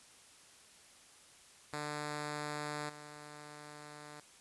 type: tone with level steps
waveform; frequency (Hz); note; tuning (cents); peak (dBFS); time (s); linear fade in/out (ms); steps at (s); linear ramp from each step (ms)
5% pulse; 148.8; D3; +23; -27 / -38; 1.73-4.2; 2; 2.89; 5
effects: white hiss -60 dBFS RMS until 4.4 s + resampled to 24000 Hz